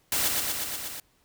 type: noise with echo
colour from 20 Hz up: white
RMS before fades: -26 dBFS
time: 0.12-0.28 s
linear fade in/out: 2 ms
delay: 120 ms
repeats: 6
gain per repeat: -2 dB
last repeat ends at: 1 s
effects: pink hiss -66 dBFS RMS until 1.24 s